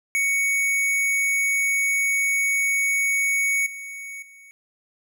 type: tone with level steps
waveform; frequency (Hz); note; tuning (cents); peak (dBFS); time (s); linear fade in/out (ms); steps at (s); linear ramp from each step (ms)
square; 2229; C#7; +9; -20 / -34 / -46; 0.15-4.51; 0; 3.66 / 4.22; 5
effects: none